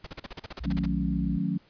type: noise bursts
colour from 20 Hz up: pink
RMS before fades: -38 dBFS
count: 13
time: 0.04-0.859 s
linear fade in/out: 5 ms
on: 27 ms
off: 39 ms
type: tone with vibrato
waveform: sine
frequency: 60.5 Hz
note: B1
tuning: 35 cents flat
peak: -32 dBFS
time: 0.6-1.38 s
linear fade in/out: 10 ms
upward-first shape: triangle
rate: 2.5 Hz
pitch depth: 15 cents each way
type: chord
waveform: sine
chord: D# half-diminished seventh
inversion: none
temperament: equal with one note detuned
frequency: 155.56 / 182.98 / 220 / 277.2 Hz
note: D#3 / F#3 / A3 / C#4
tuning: 0 / -19 / 0 / 0 cents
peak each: -32 / -28 / -33 / -33 dBFS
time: 0.65-1.58 s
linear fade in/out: 10 ms
effects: pink hiss -61 dBFS RMS until 1.69 s + resampled to 11025 Hz